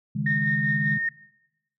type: chord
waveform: sine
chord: C# suspended second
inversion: none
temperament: equal with one note detuned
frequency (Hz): 137.48 / 155.56 / 207.7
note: C#3 / D#3 / G#3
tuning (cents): -14 / 0 / 0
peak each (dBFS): -28 / -28 / -28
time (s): 0.15-0.98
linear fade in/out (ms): 10
type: tone with tremolo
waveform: sine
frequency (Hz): 1838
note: A#6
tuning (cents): -25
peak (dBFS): -21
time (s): 0.26-1.09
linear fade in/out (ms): 5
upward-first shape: sine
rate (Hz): 5.1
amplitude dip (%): 35
effects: noise-tail reverb RT60 0.9 s tail -21 dB re dry + tanh soft clip ceiling -10 dBFS